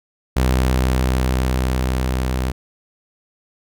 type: tone with level ramp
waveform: sawtooth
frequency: 63.8 Hz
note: C2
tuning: 43 cents flat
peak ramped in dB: -10 to -15 dBFS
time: 0.36-2.52 s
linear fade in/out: 10 ms
effects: none